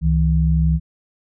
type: tone pair together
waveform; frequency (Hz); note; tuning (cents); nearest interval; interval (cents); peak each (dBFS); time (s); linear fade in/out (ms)
sine; 67.57 / 160.7; C#2 / E3; -44 / -44; octave + minor third; 1500; -16; 0.01-0.8; 50
effects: none